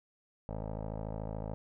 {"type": "tone with low-pass filter", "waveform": "15% pulse", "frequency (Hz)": 53.7, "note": "A1", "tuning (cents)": -41, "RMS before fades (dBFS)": -39, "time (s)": [0.49, 1.54], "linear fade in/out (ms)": 0, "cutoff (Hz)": 710, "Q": 3.2, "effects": []}